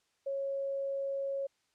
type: tone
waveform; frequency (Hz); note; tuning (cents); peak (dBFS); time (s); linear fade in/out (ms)
sine; 550; C#5; -14; -32; 0.26-1.47; 10
effects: white hiss -75 dBFS RMS until 1.74 s + low-pass 7000 Hz 12 dB/octave

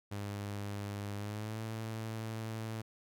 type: tone with pitch glide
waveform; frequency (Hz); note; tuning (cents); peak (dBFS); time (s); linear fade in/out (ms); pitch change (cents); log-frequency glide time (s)
sawtooth; 101.8 to 111.01; G#2 to A2; -34 to +16; -34; 0.11-2.82; 10; +150; 1.16-1.61
effects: none

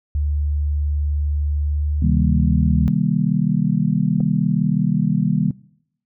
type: tone with pitch glide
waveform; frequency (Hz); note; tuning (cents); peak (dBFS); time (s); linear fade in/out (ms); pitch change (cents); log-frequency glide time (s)
sine; 73.42 to 74.23; D2 to D2; 0 to +19; -17; 0.15-2.88; 0; +19; 1.64-1.89
type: chord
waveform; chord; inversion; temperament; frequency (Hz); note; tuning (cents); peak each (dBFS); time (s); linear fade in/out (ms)
sine; C minor seventh; none; just; 130.81 / 156.98 / 196.22 / 235.5; C3 / Eb3 / G3 / Bb3; 0 / +16 / +2 / +18; -24 / -19 / -20 / -23; 2.02-5.51; 5
type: clicks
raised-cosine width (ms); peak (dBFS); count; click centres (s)
2; -18 / -22; 2; 4.204 / 4.208
effects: noise-tail reverb RT60 0.7 s tail -21 dB re dry

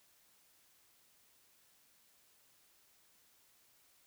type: silence
effects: white hiss -69 dBFS RMS until 4.06 s

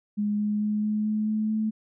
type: tone with pitch steps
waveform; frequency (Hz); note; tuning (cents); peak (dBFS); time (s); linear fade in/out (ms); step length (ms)
sine; 207.7 / 209.3 / 210.8 / 212.4 / 214 / 215.6 / 217.3; G#3 / G#3 / G#3 / G#3 / A3 / A3 / A3; 0 / +14 / +26 / +39 / -48 / -35 / -21; -23; 0.17-1.71; 20; 220
effects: none

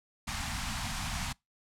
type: band-stop noise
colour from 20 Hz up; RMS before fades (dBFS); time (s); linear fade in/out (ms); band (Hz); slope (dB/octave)
pink; -35; 0.27-1.33; 10; 250 to 710; 48
effects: noise-tail reverb RT60 0.2 s tail -25 dB re dry + low-pass 9000 Hz 12 dB/octave

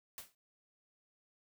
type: noise with exponential decay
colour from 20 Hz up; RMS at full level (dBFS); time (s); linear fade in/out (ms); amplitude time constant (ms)
white; -43; 0.18-0.35; 1; 36
effects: none

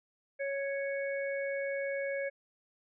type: harmonic tone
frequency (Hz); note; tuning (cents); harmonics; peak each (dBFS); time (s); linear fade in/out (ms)
554.4; C#5; 0; 1 / 3 / 4; -33 / -41 / -41; 0.39-2.3; 20
effects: none

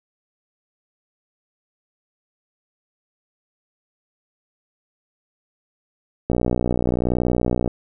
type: click train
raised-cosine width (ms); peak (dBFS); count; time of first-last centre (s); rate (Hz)
2; -7; 85; 6.3-7.677; 61
effects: none

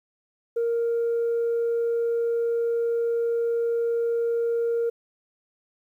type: tone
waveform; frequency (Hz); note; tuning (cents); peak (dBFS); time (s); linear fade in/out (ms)
sine; 466.2; A#4; 0; -20; 0.56-4.9; 10
effects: tanh soft clip ceiling -19 dBFS + 10-bit

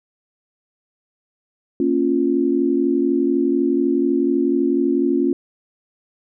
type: chord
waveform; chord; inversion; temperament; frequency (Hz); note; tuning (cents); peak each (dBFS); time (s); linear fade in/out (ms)
sine; Bb minor; none; equal; 233.1 / 277.2 / 349.2; Bb3 / Db4 / F4; 0 / 0 / 0; -23 / -18 / -19; 1.8-5.33; 2
effects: none

